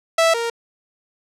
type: tone pair in turn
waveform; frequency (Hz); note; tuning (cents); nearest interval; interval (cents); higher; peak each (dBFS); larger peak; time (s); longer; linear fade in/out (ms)
sawtooth; 658 / 465.3; E5 / A#4; -3 / -3; tritone; 600; first; -9 / -17; first; 0.18-0.34 / 0.34-0.5; neither; 5
effects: low-pass 9000 Hz 12 dB/octave